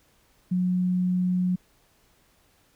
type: tone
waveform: sine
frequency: 181.5 Hz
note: F#3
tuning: 33 cents flat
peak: -21 dBFS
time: 0.51-1.56 s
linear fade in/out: 10 ms
effects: pink hiss -63 dBFS RMS until 2.75 s